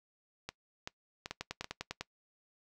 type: two click trains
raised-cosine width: 0.2 ms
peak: -20 / -22 dBFS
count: 8 / 4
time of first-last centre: 1.31-2.01 / 0.49-1.644 s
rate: 10 / 2.6 Hz
effects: noise-tail reverb RT60 0.1 s tail -21 dB re dry